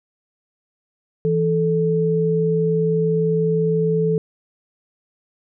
sine tone pair together, 164.81 / 437 Hz, E3 / A4, 0 / -12 cents, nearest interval octave + perfect fourth, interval 1688 cents, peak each -19 / -18 dBFS, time 1.25-4.18 s, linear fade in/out 0 ms, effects none

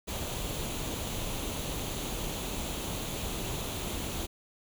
pink noise with comb filter, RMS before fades -35 dBFS, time 0.07-4.27 s, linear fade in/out 20 ms, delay 0.29 ms, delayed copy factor +0.5, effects none

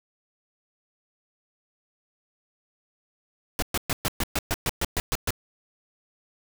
pink noise bursts, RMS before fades -25 dBFS, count 12, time 3.59-5.306 s, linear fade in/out 0 ms, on 33 ms, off 120 ms, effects none

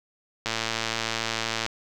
click train, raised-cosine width 0.2 ms, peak -9 dBFS, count 137, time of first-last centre 0.46-1.664 s, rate 113 Hz, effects none

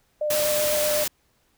sine tone with vibrato, 600 Hz, D5, 37 cents sharp, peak -22 dBFS, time 0.21-1.04 s, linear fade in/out 5 ms, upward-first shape square, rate 8 Hz, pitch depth 10 cents each way
white noise, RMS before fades -26 dBFS, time 0.3-1.08 s, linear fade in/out 5 ms
effects pink hiss -66 dBFS RMS until 1.57 s

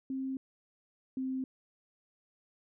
sine tone pair in turn, 265.3 / 261.5 Hz, C4 / C4, +24 / -1 cents, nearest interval unison, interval 25 cents, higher first, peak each -33 / -32 dBFS, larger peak second, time 0.1-0.37 / 1.17-1.44 s, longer neither, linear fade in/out 2 ms, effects none

